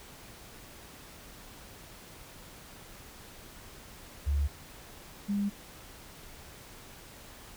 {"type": "tone pair in turn", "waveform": "sine", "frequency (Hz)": [71.5, 202.2], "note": ["D2", "G#3"], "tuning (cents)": [-46, -46], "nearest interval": "octave + tritone", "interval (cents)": 1800, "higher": "second", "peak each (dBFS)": [-25, -27], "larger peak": "first", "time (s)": [[4.26, 4.48], [5.28, 5.5]], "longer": "neither", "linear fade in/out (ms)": 20, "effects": ["pink hiss -50 dBFS RMS until 7.56 s"]}